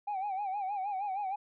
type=tone with vibrato; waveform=sine; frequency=790 Hz; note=G5; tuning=13 cents sharp; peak=-30 dBFS; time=0.07-1.36 s; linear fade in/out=10 ms; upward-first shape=sine; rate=6.4 Hz; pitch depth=100 cents each way; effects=tanh soft clip ceiling -30 dBFS